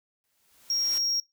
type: noise with exponential growth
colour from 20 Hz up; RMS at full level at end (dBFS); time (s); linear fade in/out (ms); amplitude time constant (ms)
white; -38; 0.24-0.98; 0; 160
type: tone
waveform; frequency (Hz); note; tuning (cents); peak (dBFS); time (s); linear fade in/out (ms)
triangle; 5590; F8; +1; -23; 0.7-1.2; 2
effects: noise-tail reverb RT60 0.2 s tail -23 dB re dry